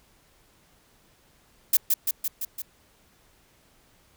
violet noise with echo, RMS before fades -18 dBFS, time 1.73-1.77 s, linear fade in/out 5 ms, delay 170 ms, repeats 5, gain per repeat -3 dB, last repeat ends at 2.62 s, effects pink hiss -61 dBFS RMS until 4.16 s

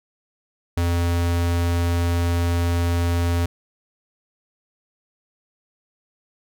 square tone, 86 Hz, F2, 26 cents flat, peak -19 dBFS, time 0.77-3.46 s, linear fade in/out 5 ms, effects none

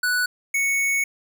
square tone pair in turn, 1480 / 2217 Hz, F#6 / C#7, 0 / 0 cents, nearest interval perfect fifth, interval 700 cents, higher second, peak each -20 dBFS, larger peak neither, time 0.03-0.26 / 0.54-1.04 s, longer second, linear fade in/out 5 ms, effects none

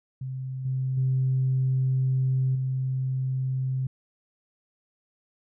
sine tone with level steps, 130.81 Hz, C3, in tune, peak -30 / -24 / -20 / -24 dBFS, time 0.21-3.87 s, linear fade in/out 5 ms, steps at 0.65 / 0.97 / 2.55 s, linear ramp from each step 5 ms, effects tanh soft clip ceiling -16 dBFS

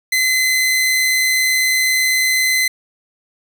sawtooth tone, 2042 Hz, C7, 43 cents flat, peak -10 dBFS, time 0.12-2.68 s, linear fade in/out 5 ms, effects none

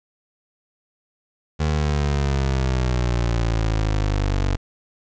25% pulse exponential sweep, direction down, 77.78 to 46.99 Hz, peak -15 dBFS, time 1.59-4.57 s, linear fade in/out 20 ms, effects resampled to 16000 Hz + 9-bit

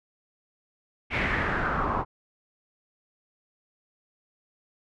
pink noise with low-pass filter sweep, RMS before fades -27 dBFS, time 1.1-2.05 s, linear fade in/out 50 ms, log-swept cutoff 2400 to 1000 Hz, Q 3.8, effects none

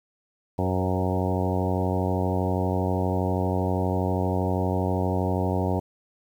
harmonic tone with a mistuned harmonic, 92.5 Hz, F#2, in tune, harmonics 1 / 2 / 3 / 4 / 5 / 6 / 7 / 8 / 9 / 10, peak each -26 / -29 / -31 / -32 / -33 / -34 / -34 / -35 / -36 / -36 dBFS, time 0.58-5.8 s, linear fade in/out 10 ms, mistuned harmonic 6, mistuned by -19 cents, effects 9-bit

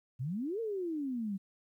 sine exponential two-way sweep, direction up then down, 116.54 to 468.8 to 187.4 Hz, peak -33 dBFS, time 0.19-1.38 s, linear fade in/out 20 ms, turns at 0.6 s, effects 12-bit

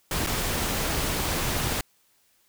pink noise with dropouts, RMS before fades -27 dBFS, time 0.11-1.81 s, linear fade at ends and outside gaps 2 ms, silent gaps 0.265-0.27 s, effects white hiss -65 dBFS RMS until 2.48 s

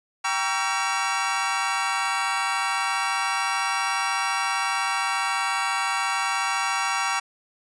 25% pulse chord, G diminished seventh, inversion none, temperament just, 784 / 940.8 / 1128.9 / 1354.7 Hz, G5 / Bb5 / Db6 / Fb6, 0 / +16 / +31 / +47 cents, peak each -25 dBFS, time 0.24-7.2 s, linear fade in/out 10 ms, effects resampled to 22050 Hz

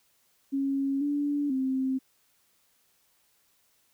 sine tone with pitch steps, 274.2 / 288.9 / 263.1 Hz, C#4 / D4 / C4, -19 / -28 / +10 cents, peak -25 dBFS, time 0.52-1.99 s, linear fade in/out 20 ms, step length 490 ms, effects white hiss -68 dBFS RMS until 3.93 s

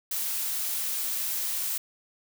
blue noise, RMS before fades -30 dBFS, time 0.11-1.78 s, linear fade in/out 5 ms, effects none

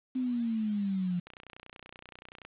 sine exponential sweep, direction down, 260 to 174.5 Hz, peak -28 dBFS, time 0.15-1.2 s, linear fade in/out 10 ms
click train, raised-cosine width 0.2 ms, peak -28 dBFS, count 37, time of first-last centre 1.27-2.45 s, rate 30.5 Hz
effects resampled to 8000 Hz + 9-bit

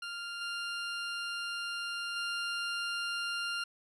20% pulse tone with level steps, 1396.9 Hz, F6, in tune, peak -33 / -30 / -28 dBFS, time 0.02-3.64 s, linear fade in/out 5 ms, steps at 0.41 / 2.16 s, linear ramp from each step 2 ms, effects low-pass 8000 Hz 12 dB/octave

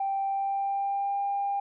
sine tone with pitch glide, 784 to 800 Hz, G5 to G5, 0 to +35 cents, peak -25 dBFS, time 0-1.6 s, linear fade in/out 5 ms, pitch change +35 cents, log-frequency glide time 0.25-1.2 s, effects tanh soft clip ceiling -21 dBFS

